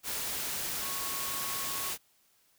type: tone in noise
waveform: sine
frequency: 1100 Hz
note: C#6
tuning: 14 cents flat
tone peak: -42 dBFS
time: 0.8-1.93 s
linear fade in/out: 50 ms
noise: white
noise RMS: -35 dBFS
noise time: 0.03-1.98 s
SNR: -10 dB
effects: white hiss -68 dBFS RMS until 2.58 s